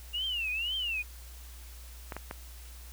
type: tone with vibrato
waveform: sine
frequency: 2794 Hz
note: F7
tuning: in tune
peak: -30 dBFS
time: 0.13-1.03 s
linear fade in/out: 20 ms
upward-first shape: triangle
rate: 2 Hz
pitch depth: 230 cents each way
type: clicks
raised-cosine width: 0.5 ms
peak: -22 dBFS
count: 3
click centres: 2.122 / 2.166 / 2.311 s
effects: added 60 Hz sine -45 dBFS peak until 2.92 s + white hiss -53 dBFS RMS until 2.92 s